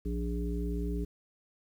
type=harmonic tone with a mistuned harmonic; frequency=58.27 Hz; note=A#1; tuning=in tune; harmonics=1 / 3 / 5 / 7; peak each=-32 / -37 / -39 / -40 dBFS; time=0.05-1.05 s; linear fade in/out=10 ms; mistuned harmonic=7; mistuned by=+17 cents; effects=10-bit